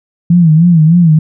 sine tone with vibrato, 165.2 Hz, E3, 4 cents sharp, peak -3 dBFS, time 0.3-1.19 s, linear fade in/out 5 ms, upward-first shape sine, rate 3.3 Hz, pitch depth 120 cents each way, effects none

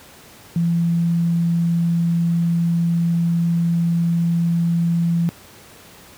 sine tone, 169.2 Hz, E3, 45 cents sharp, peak -15 dBFS, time 0.56-5.29 s, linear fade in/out 0 ms, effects pink hiss -44 dBFS RMS until 6.17 s + high-pass 80 Hz 12 dB/octave

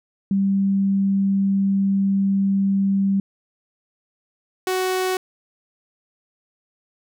sine / sawtooth tone pair in turn, 196 / 372.1 Hz, G3 / F#4, 0 / +10 cents, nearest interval major seventh, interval 1110 cents, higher second, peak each -16 dBFS, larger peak neither, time 0.31-3.2 / 4.67-5.17 s, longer first, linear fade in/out 2 ms, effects none

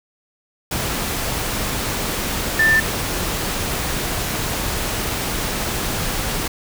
sine tone in noise, 1779 Hz, A6, 19 cents sharp, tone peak -12 dBFS, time 2.59-2.8 s, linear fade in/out 5 ms, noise pink, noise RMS -23 dBFS, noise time 0.71-6.48 s, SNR +8 dB, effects none

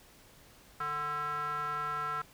square tone with band-pass filter, 148.3 Hz, D3, 17 cents sharp, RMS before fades -35 dBFS, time 0.8-2.22 s, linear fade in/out 5 ms, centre 1300 Hz, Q 6.5, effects pink hiss -58 dBFS RMS until 2.33 s

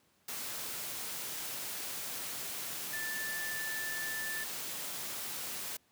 sine tone in noise, 1760 Hz, A6, in tune, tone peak -37 dBFS, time 2.93-4.44 s, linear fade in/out 5 ms, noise white, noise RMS -40 dBFS, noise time 0.28-5.77 s, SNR 0 dB, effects pink hiss -70 dBFS RMS until 5.91 s + high-pass 100 Hz 12 dB/octave

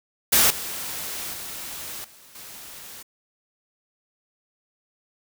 white noise with level steps, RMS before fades -17 / -32 / -35 / -50 / -41 dBFS, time 0.32-3.03 s, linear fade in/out 10 ms, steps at 0.5 / 1.33 / 2.04 / 2.35 s, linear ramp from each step 5 ms, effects none

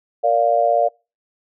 sine chord, Bb major, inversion none, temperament just, 466.2 / 582.7 / 699.2 Hz, Bb4 / D5 / F5, 0 / -14 / +2 cents, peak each -22 / -17 / -16 dBFS, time 0.23-0.89 s, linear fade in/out 20 ms, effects noise-tail reverb RT60 0.3 s tail -26 dB re dry

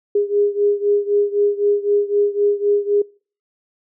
sine beating tone pair, 408 / 411.9 Hz, G#4 / G#4, -31 / -14 cents, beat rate 3.9 Hz, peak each -17 / -19 dBFS, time 0.15-3.02 s, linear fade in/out 5 ms, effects noise-tail reverb RT60 0.4 s tail -24 dB re dry

